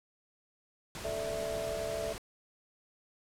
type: noise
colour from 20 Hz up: pink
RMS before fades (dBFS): -42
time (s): 0.95-2.18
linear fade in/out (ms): 0
type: chord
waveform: sine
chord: A suspended fourth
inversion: none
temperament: equal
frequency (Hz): 440 / 587.3 / 659.3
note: A4 / D5 / E5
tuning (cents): 0 / 0 / 0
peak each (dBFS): -40 / -39 / -36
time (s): 1.04-2.13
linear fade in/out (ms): 10
effects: low-pass 11000 Hz 12 dB/octave